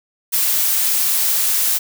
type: noise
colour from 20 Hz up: blue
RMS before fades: -17 dBFS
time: 0.32-1.79 s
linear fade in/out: 20 ms
effects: none